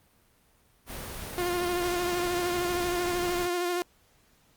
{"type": "noise", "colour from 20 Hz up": "pink", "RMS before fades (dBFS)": -38, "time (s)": [0.86, 3.49], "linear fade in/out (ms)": 50}
{"type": "tone with vibrato", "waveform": "sawtooth", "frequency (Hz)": 353.1, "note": "F4", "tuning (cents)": 19, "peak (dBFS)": -23, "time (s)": [1.38, 3.82], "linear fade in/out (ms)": 0, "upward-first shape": "sine", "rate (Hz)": 13, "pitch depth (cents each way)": 29}
{"effects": ["pink hiss -64 dBFS RMS until 4.56 s", "Opus 32 kbps"]}